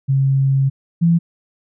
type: tone pair in turn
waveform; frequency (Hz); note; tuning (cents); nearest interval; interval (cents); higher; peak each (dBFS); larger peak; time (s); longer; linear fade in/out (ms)
sine; 135.7 / 168.52; C#3 / E3; -36 / +38; major third; 374; second; -12 / -10; second; 0.08-0.7 / 1.01-1.19; first; 20
effects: none